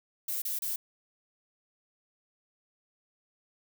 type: noise bursts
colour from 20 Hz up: violet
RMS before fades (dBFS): -33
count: 3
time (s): 0.28-0.76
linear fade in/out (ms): 5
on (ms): 140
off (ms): 30
effects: none